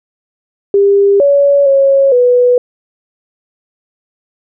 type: tone with pitch steps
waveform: sine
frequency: 399.8 / 565 / 548 / 492.5 Hz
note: G4 / C#5 / C#5 / B4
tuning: +34 / +33 / -20 / -5 cents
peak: -5 dBFS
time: 0.74-2.58 s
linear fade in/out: 2 ms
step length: 460 ms
effects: none